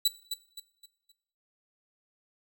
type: tone with echo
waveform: sawtooth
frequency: 3951 Hz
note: B7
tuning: in tune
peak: -18 dBFS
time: 0.05-0.08 s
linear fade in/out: 5 ms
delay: 260 ms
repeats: 4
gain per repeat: -9 dB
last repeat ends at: 1.12 s
effects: noise-tail reverb RT60 0.6 s tail -17 dB re dry